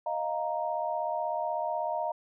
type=chord; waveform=sine; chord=Eb suspended second; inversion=none; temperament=equal; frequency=622.3 / 698.5 / 932.3 Hz; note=Eb5 / F5 / Bb5; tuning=0 / 0 / 0 cents; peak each=-33 dBFS; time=0.06-2.12 s; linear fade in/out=5 ms; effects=none